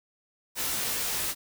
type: noise with comb filter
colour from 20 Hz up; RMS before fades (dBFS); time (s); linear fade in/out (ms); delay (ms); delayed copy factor
white; -30; 0.55-1.35; 50; 16; -0.85
effects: none